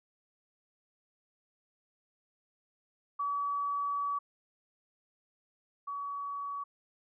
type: tone pair in turn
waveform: sine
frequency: 1141 / 1133.1 Hz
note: C#6 / C#6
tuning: +50 / +38 cents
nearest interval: unison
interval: 12 cents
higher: first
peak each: -30 / -35 dBFS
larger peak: first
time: 3.19-4.19 / 5.87-6.64 s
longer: first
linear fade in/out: 10 ms
effects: none